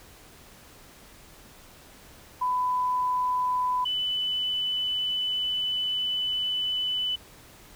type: tone pair in turn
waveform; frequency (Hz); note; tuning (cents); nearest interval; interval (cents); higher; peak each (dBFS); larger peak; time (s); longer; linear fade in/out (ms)
sine; 1000 / 2997; B5 / F#7; +21 / +22; octave + perfect fifth; 1901; second; -23 / -25; first; 2.41-3.85 / 3.85-7.16; second; 10
effects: pink hiss -51 dBFS RMS until 7.75 s

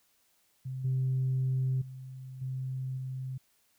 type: tone with level steps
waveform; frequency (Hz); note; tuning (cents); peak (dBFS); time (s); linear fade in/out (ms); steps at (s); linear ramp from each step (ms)
sine; 130.5; C3; -4; -34 / -25 / -41 / -32 / -34; 0.65-3.38; 10; 0.84 / 1.81 / 2.41 / 2.97; 10
effects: tanh soft clip ceiling -23 dBFS + white hiss -70 dBFS RMS until 3.78 s

